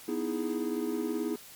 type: chord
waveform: triangle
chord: E major seventh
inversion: second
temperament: equal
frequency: 246.9 / 311.1 / 329.6 / 415.3 Hz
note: B3 / D#4 / E4 / G#4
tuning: 0 / 0 / 0 / 0 cents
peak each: -33 dBFS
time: 0.08-1.36 s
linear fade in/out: 5 ms
effects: white hiss -50 dBFS RMS until 1.55 s + MP3 96 kbps